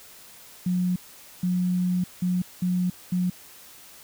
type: tone bursts at uneven times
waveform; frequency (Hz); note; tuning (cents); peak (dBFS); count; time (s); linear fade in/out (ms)
sine; 180.5; F#3; -43; -21; 5; 0.66-0.96 / 1.43-2.04 / 2.22-2.42 / 2.62-2.9 / 3.12-3.3; 5
effects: white hiss -48 dBFS RMS until 4.03 s